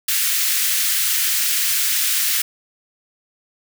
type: high-pass noise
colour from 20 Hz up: white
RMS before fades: -19 dBFS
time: 0.08-2.42 s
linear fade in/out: 5 ms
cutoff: 1600 Hz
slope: 24 dB/octave
effects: none